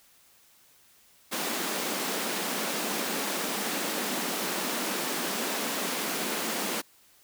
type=high-pass noise; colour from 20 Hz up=pink; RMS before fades=-31 dBFS; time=1.31-6.82 s; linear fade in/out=20 ms; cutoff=190 Hz; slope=48 dB/octave; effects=white hiss -60 dBFS RMS until 7.23 s